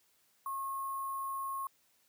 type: tone with sample-and-hold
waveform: sine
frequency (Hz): 1083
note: C#6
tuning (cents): -41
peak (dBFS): -35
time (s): 0.46-1.67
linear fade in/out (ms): 2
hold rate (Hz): 11025
effects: white hiss -71 dBFS RMS until 2.08 s + high-pass 80 Hz 12 dB/octave